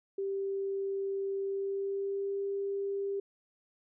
sine tone with pitch glide, 392 to 396.8 Hz, G4 to G4, 0 to +21 cents, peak -31 dBFS, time 0.18-3.2 s, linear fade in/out 5 ms, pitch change +21 cents, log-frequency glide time 1.41-2.41 s, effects none

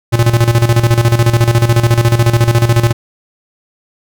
square tone with tremolo, 117.1 Hz, A#2, 8 cents sharp, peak -6 dBFS, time 0.12-2.93 s, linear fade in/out 20 ms, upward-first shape square, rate 14 Hz, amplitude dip 70%, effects none

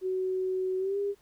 sine tone with pitch glide, 373.6 to 402.7 Hz, F#4 to G4, +17 to +47 cents, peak -27 dBFS, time 0.01-1.15 s, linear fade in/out 50 ms, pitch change +130 cents, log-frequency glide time 0.78-0.98 s, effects pink hiss -65 dBFS RMS until 1.21 s

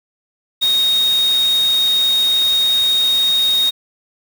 sine tone in noise, 3729 Hz, A#7, in tune, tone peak -12 dBFS, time 0.61-3.71 s, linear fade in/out 20 ms, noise white, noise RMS -28 dBFS, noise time 0.61-3.71 s, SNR +13 dB, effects none

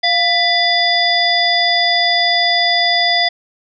harmonic tone with a mistuned harmonic, 698.5 Hz, F5, in tune, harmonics 1 / 3 / 5 / 7, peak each -17 / -17 / -17 / -17 dBFS, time 0.03-3.29 s, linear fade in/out 10 ms, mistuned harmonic 3, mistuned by -90 cents, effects none

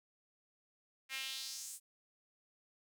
sawtooth tone with high-pass filter sweep, 266.2 Hz, C4, 30 cents sharp, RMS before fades -44 dBFS, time 1.09-1.8 s, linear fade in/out 50 ms, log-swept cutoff 2100 to 9200 Hz, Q 2.4, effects none

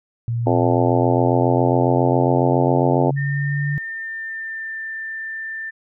sine exponential sweep, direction up, 116.54 to 145.1 Hz, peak -19 dBFS, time 0.28-3.78 s, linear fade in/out 0 ms
harmonic tone, 87.31 Hz, F2, in tune, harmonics 3 / 4 / 5 / 6 / 7 / 8 / 9 / 10, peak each -21 / -22 / -23 / -24 / -24 / -25 / -26 / -26 dBFS, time 0.46-3.11 s, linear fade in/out 10 ms
sine tone with pitch glide, 1813 to 1783.9 Hz, A#6 to A6, -49 to +23 cents, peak -26 dBFS, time 3.16-5.71 s, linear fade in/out 20 ms, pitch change -28 cents, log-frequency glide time 3.64-4.81 s
effects none

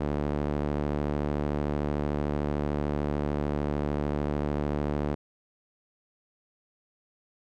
sawtooth tone with band-pass filter, 73.42 Hz, D2, in tune, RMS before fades -29 dBFS, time 0-5.15 s, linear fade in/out 10 ms, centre 380 Hz, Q 0.64, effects none

